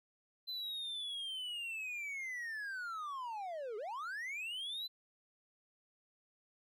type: linear two-way sweep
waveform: triangle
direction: down then up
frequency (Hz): 4065 to 402 to 4065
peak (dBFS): -38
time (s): 0.47-4.88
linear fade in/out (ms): 20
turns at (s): 3.77
effects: none